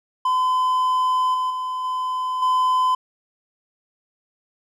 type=tone with level steps; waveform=triangle; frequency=1018 Hz; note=C6; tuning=48 cents flat; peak=-15 / -18 / -22 / -20 / -14 dBFS; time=0.25-2.95 s; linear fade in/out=5 ms; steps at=1.34 / 1.5 / 1.84 / 2.42 s; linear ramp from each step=5 ms; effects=none